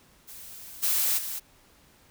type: noise with level steps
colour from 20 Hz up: blue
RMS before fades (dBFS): -44 / -25 / -34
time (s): 0.27-1.4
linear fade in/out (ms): 20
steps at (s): 0.82 / 1.17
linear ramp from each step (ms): 20
effects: pink hiss -59 dBFS RMS until 2.1 s